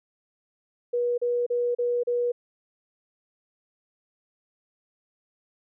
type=tone bursts; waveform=sine; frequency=483.5 Hz; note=B4; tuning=37 cents flat; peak=-22 dBFS; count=5; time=0.93-2.32 s; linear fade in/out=10 ms; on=250 ms; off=35 ms; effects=none